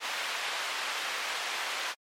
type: band-pass noise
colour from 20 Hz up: white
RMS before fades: -34 dBFS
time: 0-1.95 s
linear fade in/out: 50 ms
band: 710 to 3000 Hz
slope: 12 dB/octave
effects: MP3 64 kbps